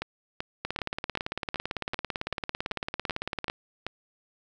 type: two click trains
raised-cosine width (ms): 0.3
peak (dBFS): -14 / -15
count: 52 / 11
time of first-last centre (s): 0.65-3.499 / 0.02-3.866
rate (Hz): 17.9 / 2.6
effects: none